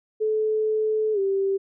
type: tone with pitch glide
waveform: sine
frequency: 433.1 to 390.3 Hz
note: A4 to G4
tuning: -27 to -8 cents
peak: -20 dBFS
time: 0.2-1.58 s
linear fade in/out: 20 ms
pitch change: -181 cents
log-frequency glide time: 1.13-1.19 s
effects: none